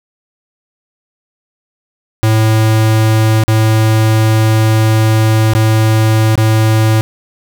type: tone with dropouts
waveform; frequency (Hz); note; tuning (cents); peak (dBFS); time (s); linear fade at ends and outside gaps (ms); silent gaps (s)
square; 110; A2; 0; -8; 2.23-7.01; 0; 3.437-3.48 / 5.535-5.55 / 6.355-6.377
effects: none